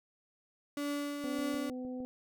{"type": "tone with tremolo", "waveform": "35% pulse", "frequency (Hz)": 288.1, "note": "D4", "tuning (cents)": -33, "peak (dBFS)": -31, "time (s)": [0.77, 1.7], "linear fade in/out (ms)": 2, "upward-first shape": "triangle", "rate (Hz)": 1.8, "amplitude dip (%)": 45}
{"type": "harmonic tone", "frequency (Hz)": 252.9, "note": "B3", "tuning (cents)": 41, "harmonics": [1, 2, 3], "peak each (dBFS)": [-38, -44, -54], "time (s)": [1.24, 2.05], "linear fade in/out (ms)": 0}
{"type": "click train", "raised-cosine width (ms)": 2, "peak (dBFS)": -38, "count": 5, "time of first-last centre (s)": [1.39, 2.003], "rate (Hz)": 6.52}
{"effects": []}